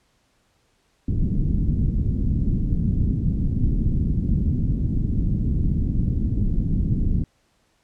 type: low-pass noise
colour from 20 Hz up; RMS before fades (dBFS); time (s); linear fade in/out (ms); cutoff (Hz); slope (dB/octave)
pink; -21; 1.08-7.24; 5; 240; 24
effects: pink hiss -65 dBFS RMS until 7.83 s + low-pass 9000 Hz 12 dB/octave